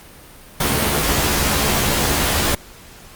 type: noise with comb filter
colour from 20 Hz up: pink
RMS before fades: -18 dBFS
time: 0.6-2.55 s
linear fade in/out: 5 ms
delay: 14 ms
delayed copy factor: +0.7
effects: pink hiss -42 dBFS RMS until 3.15 s + Opus 48 kbps

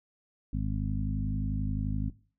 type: harmonic tone with a mistuned harmonic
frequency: 51.6 Hz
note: G#1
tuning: 10 cents flat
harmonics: 1 / 2 / 3 / 4 / 5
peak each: -31 / -34 / -36 / -37 / -38 dBFS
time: 0.53-2.1 s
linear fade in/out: 5 ms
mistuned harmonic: 1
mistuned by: -22 cents
effects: noise-tail reverb RT60 0.4 s tail -19 dB re dry

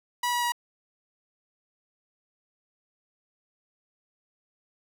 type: tone with pitch steps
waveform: sawtooth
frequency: 973 / 966.3 / 959.6 Hz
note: B5 / B5 / A#5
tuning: -26 / -38 / +50 cents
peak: -21 dBFS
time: 0.23-0.521 s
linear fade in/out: 5 ms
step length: 97 ms
effects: none

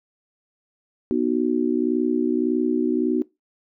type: chord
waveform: sine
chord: B major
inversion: none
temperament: just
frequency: 246.9 / 308.7 / 370.4 Hz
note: B3 / D#4 / F#4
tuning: 0 / -14 / +2 cents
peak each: -23 dBFS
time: 1.11-3.22 s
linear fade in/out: 0 ms
effects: noise-tail reverb RT60 0.2 s tail -21 dB re dry

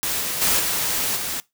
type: noise with level steps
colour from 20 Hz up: white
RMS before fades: -24 / -26 / -19 / -23 / -27 dBFS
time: 0.03-1.4 s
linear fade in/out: 0 ms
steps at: 0.2 / 0.41 / 0.59 / 1.16 s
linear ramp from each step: 10 ms
effects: noise-tail reverb RT60 0.2 s tail -22 dB re dry

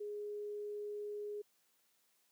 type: tone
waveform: sine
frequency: 415.3 Hz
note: G#4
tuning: in tune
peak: -40 dBFS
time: 0-1.42 s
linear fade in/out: 10 ms
effects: white hiss -75 dBFS RMS until 2.31 s + high-pass 150 Hz 12 dB/octave

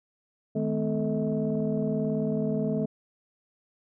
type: tone cluster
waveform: sine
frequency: 154.7 / 213.4 / 253.4 / 437.7 / 640 Hz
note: D#3 / G#3 / B3 / A4 / D#5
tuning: -10 / +47 / +45 / -9 / +49 cents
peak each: -31 / -28 / -31 / -31 / -34 dBFS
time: 0.55-2.86 s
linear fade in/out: 10 ms
effects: tanh soft clip ceiling -16 dBFS

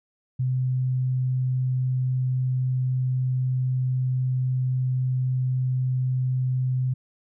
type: tone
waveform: sine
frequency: 128.3 Hz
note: C3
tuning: 34 cents flat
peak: -21 dBFS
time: 0.39-6.94 s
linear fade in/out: 10 ms
effects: none

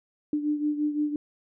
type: beating tone pair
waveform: sine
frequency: 296.8 / 302.6 Hz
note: D4 / D#4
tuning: +18 / -48 cents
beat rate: 5.8 Hz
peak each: -25 / -31 dBFS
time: 0.33-1.16 s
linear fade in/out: 2 ms
effects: none

